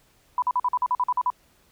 sine tone bursts, 993 Hz, B5, 9 cents sharp, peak -19 dBFS, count 11, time 0.38-1.302 s, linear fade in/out 2 ms, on 42 ms, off 46 ms, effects pink hiss -61 dBFS RMS until 1.71 s

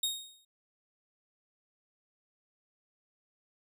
sawtooth tone with exponential decay, 3729 Hz, A#7, in tune, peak -24 dBFS, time 0.03-0.45 s, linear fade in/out 5 ms, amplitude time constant 91 ms, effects none

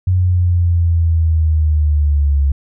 sine linear sweep, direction down, 92.2 to 69.1 Hz, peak -10 dBFS, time 0.07-2.52 s, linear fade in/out 5 ms, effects none

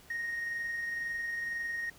triangle tone with amplitude modulation, 1864.7 Hz, A#6, in tune, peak -29 dBFS, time 0.1-1.9 s, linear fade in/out 5 ms, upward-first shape sine, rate 22 Hz, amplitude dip 35%, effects tanh soft clip ceiling -28 dBFS + pink hiss -57 dBFS RMS until 1.98 s

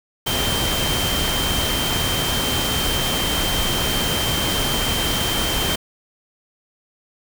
sine tone in noise, 3136 Hz, G7, in tune, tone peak -24 dBFS, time 0.26-5.76 s, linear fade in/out 10 ms, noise pink, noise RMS -22 dBFS, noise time 0.26-5.76 s, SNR -5 dB, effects none

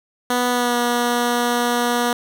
10% pulse tone with pitch glide, 246.1 to 241 Hz, B3 to B3, -6 to -42 cents, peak -9 dBFS, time 0.3-2.13 s, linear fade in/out 2 ms, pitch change -36 cents, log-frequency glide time 0.5-0.76 s, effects none

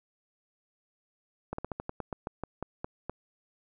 slowing click train, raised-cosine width 1 ms, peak -20 dBFS, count 13, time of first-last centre 1.53-3.096 s, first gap 54 ms, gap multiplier 1.15, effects none

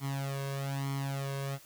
sawtooth tone with flanger, 137.8 Hz, C#3, 10 cents flat, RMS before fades -35 dBFS, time 0-1.59 s, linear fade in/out 50 ms, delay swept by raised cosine 0.93 to 1.86 ms, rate 1.1 Hz, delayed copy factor +0.8, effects white hiss -56 dBFS RMS until 1.65 s

